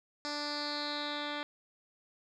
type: tone with low-pass filter sweep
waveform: 10% pulse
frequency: 293.7 Hz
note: D4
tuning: in tune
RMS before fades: -37 dBFS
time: 0.25-1.43 s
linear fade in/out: 0 ms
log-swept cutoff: 5400 to 3200 Hz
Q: 5.7
effects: none